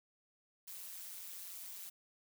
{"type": "noise with amplitude modulation", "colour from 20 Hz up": "blue", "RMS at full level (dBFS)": -45, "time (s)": [0.67, 1.9], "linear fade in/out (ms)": 10, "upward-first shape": "sine", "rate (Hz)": 184, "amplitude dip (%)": 75, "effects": []}